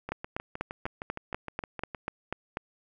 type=two click trains; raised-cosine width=0.5 ms; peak=-21 / -16 dBFS; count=13 / 11; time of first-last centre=0.09-1.948 / 0.12-2.571 s; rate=6.46 / 4.08 Hz; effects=none